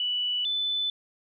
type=tone pair in turn; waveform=sine; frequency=2960 / 3505 Hz; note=F#7 / A7; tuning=0 / -7 cents; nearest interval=minor third; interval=293 cents; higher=second; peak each=-25 dBFS; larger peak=neither; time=0-0.45 / 0.45-0.9 s; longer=neither; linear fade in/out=2 ms; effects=none